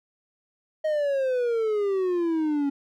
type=exponential sweep; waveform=triangle; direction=down; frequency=630 to 277.2 Hz; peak=-20 dBFS; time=0.84-2.7 s; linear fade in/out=10 ms; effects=none